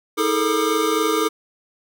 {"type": "tone cluster", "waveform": "square", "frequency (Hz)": [320, 426.1, 449.8, 1206], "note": ["D#4", "G#4", "A4", "D6"], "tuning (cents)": [49, 44, 38, 46], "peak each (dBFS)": -24, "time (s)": [0.17, 1.29], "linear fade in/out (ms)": 20, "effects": []}